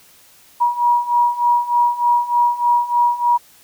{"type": "beating tone pair", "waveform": "sine", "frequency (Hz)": [958, 961.3], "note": ["A#5", "B5"], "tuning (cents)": [47, -47], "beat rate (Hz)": 3.3, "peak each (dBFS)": [-18, -15], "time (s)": [0.6, 3.38], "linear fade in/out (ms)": 20, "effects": ["white hiss -49 dBFS RMS until 3.63 s"]}